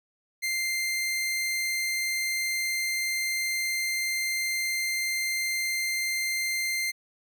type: tone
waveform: sawtooth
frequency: 2093 Hz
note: C7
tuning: in tune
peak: -23 dBFS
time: 0.42-6.92 s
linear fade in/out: 20 ms
effects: none